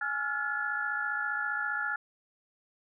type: tone cluster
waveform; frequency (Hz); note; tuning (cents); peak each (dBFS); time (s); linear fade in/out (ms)
sine; 835 / 1369 / 1424 / 1715; G#5 / F6 / F6 / A6; +9 / -35 / +33 / -45; -40 / -36 / -33 / -34; 0.01-1.96; 5
effects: none